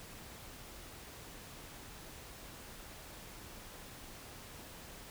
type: silence
effects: pink hiss -51 dBFS RMS until 5.1 s